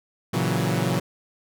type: chord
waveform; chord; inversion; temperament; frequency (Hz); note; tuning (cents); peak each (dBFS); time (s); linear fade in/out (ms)
sawtooth; F# dominant seventh; first; equal; 116.54 / 138.59 / 164.81 / 185; A#2 / C#3 / E3 / F#3; 0 / 0 / 0 / 0; -23; 0.33-1; 10
effects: none